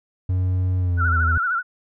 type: tone with pitch glide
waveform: triangle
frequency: 92 to 81.49 Hz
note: F#2 to E2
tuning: -9 to -19 cents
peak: -16 dBFS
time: 0.29-1.38 s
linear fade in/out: 5 ms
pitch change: -210 cents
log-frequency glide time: 0.78-1.21 s
type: tone with vibrato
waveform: sine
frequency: 1415 Hz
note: F6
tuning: 22 cents sharp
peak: -19 dBFS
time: 0.97-1.63 s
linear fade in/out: 50 ms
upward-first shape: sine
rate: 13 Hz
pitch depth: 100 cents each way
effects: none